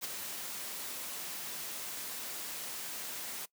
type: noise with ADSR envelope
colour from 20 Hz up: white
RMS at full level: -36 dBFS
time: 0.01-3.46 s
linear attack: 34 ms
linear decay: 16 ms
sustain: -5 dB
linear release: 14 ms
effects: noise-tail reverb RT60 0.1 s tail -21 dB re dry + high-pass 150 Hz 12 dB/octave